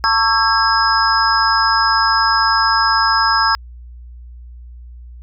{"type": "tone cluster", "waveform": "sine", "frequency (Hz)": [901, 1114, 1330, 1624, 5090], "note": ["A5", "C#6", "E6", "G#6", "D#8"], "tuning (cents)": [41, 8, 15, -39, 39], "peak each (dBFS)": -18, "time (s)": [0.04, 3.55], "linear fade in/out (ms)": 0, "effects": ["added 60 Hz sine -33 dBFS peak until 5.22 s"]}